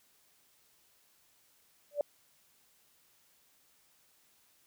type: tone with exponential growth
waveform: sine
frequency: 582 Hz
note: D5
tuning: 16 cents flat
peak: -23 dBFS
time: 1.91-2.01 s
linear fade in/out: 2 ms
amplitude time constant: 20 ms
effects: white hiss -68 dBFS RMS until 4.66 s